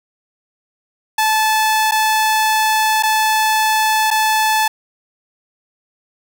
sawtooth tone with dropouts, 870 Hz, A5, 20 cents flat, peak -9 dBFS, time 1.18-4.68 s, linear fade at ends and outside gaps 5 ms, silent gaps 1.912-1.919 / 3.026-3.033 / 4.105-4.111 s, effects none

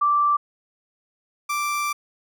sine / 30% pulse tone pair in turn, 1170 / 1174.3 Hz, D6 / D6, -7 / -1 cents, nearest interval unison, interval 6 cents, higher second, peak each -16 / -20 dBFS, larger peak first, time 0.01-0.37 / 1.49-1.93 s, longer second, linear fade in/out 10 ms, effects none

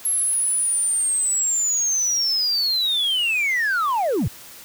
sine linear sweep, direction down, 11250 to 73.42 Hz, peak -16 dBFS, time 0.05-4.28 s, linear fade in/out 5 ms, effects tanh soft clip ceiling -17 dBFS + white hiss -42 dBFS RMS until 4.64 s

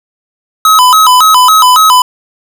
square tone with vibrato, 1132 Hz, C#6, 36 cents sharp, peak -3 dBFS, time 0.65-2.02 s, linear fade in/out 2 ms, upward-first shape square, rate 3.6 Hz, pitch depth 210 cents each way, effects none

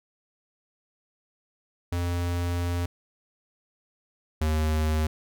square tone pair in turn, 87.31 / 77.78 Hz, F2 / D#2, 0 / 0 cents, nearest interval major second, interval 200 cents, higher first, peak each -26 / -23 dBFS, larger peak second, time 1.92-2.86 / 4.41-5.07 s, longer first, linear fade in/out 5 ms, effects none

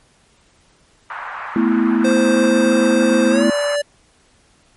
white band-pass noise, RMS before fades -29 dBFS, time 1.1-3.76 s, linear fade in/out 2 ms, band 850 to 1500 Hz, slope 24 dB/octave
sine chord, A suspended second, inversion none, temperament equal, 220 / 246.9 / 329.6 Hz, A3 / B3 / E4, 0 / 0 / 0 cents, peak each -17 dBFS, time 1.56-3.5 s, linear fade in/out 2 ms
square tone with pitch glide, 523.3 to 580.6 Hz, C5 to D5, 0 to -20 cents, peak -17 dBFS, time 2.04-3.82 s, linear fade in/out 10 ms, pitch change +180 cents, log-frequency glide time 3.3-3.45 s
effects pink hiss -55 dBFS RMS until 4.76 s + MP3 48 kbps

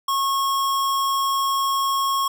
square tone, 1092 Hz, C#6, 26 cents flat, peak -20 dBFS, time 0.08-2.28 s, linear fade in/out 5 ms, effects none

